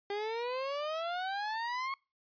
30% pulse exponential sweep, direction up, 400 to 1100 Hz, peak -31 dBFS, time 0.1-1.94 s, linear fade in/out 2 ms, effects noise-tail reverb RT60 0.3 s tail -26 dB re dry + resampled to 11025 Hz

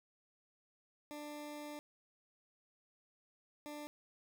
20% pulse tone bursts at uneven times, 296.1 Hz, D4, 14 cents sharp, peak -40 dBFS, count 2, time 1.11-1.79 / 3.66-3.87 s, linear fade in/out 0 ms, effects none

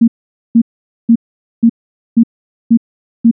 sine tone bursts, 231.1 Hz, A#3, 15 cents flat, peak -3 dBFS, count 7, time 0.01-3.313 s, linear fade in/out 10 ms, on 69 ms, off 470 ms, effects none

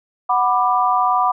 sine chord, B minor, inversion second, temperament just, 740.8 / 987.8 / 1185.3 Hz, F#5 / B5 / D6, +2 / 0 / +16 cents, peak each -18 dBFS, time 0.29-1.32 s, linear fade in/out 10 ms, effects none

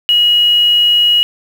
sine tone with quantisation, 2900 Hz, F#7, 35 cents flat, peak -7 dBFS, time 0.09-1.23 s, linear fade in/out 0 ms, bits 5, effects none

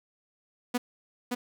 sawtooth tone with echo, 245.6 Hz, B3, 9 cents flat, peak -21 dBFS, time 0.74-0.78 s, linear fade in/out 10 ms, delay 570 ms, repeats 1, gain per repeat -3 dB, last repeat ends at 1.35 s, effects 9-bit

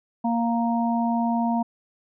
harmonic tone, 233.1 Hz, A#3, in tune, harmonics 1 / 3 / 4, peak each -22 / -27 / -28 dBFS, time 0.24-1.63 s, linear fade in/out 10 ms, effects none

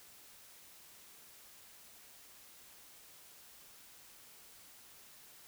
silence, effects white hiss -58 dBFS RMS until 5.47 s

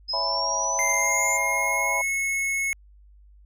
sine exponential sweep, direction up, 5060 to 7100 Hz, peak -25 dBFS, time 0.08-1.38 s, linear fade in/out 20 ms
sine chord, C# minor seventh, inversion none, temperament equal, 554.4 / 659.3 / 830.6 / 987.8 Hz, C#5 / E5 / G#5 / B5, 0 / 0 / 0 / 0 cents, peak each -34 / -32 / -33 / -28 dBFS, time 0.13-2.02 s, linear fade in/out 10 ms
square tone with pitch glide, 2093 to 2188 Hz, C7 to C#7, 0 to -23 cents, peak -24 dBFS, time 0.79-2.73 s, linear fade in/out 0 ms, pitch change +77 cents, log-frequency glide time 0.99-2.06 s
effects added 50 Hz sine -49 dBFS peak until 3.45 s

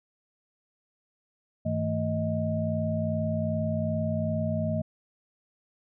sine tone cluster, 100 / 159.8 / 222.4 / 627 Hz, G2 / D#3 / A3 / D#5, +35 / +47 / +19 / +13 cents, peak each -31 dBFS, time 1.65-4.82 s, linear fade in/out 10 ms, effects none

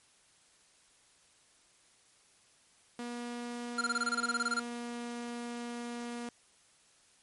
sawtooth tone with pitch glide, 240 to 238.5 Hz, B3 to A#3, -49 to +40 cents, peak -34 dBFS, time 2.99-6.29 s, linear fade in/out 2 ms, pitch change -11 cents, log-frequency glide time 4.01-4.72 s
square tone bursts, 1393 Hz, F6, 5 cents flat, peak -29 dBFS, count 15, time 3.78-4.597 s, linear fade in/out 5 ms, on 33 ms, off 23 ms
effects white hiss -65 dBFS RMS until 7.22 s + MP3 48 kbps

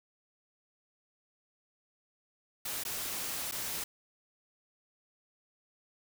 white noise with dropouts, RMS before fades -37 dBFS, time 2.65-3.84 s, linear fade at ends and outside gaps 5 ms, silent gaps 2.837-2.85 / 3.513-3.521 s, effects none

